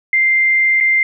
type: tone with dropouts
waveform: sine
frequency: 2093 Hz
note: C7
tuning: in tune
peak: -10 dBFS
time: 0.13-1.03 s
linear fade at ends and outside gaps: 2 ms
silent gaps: 0.803-0.808 s
effects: none